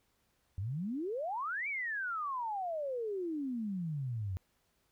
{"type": "exponential two-way sweep", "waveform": "sine", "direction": "up then down", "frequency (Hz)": [88.8, 2349, 88.8], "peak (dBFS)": -34, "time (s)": [0.58, 4.37], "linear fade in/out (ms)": 0, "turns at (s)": 1.68, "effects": ["pink hiss -75 dBFS RMS until 4.91 s"]}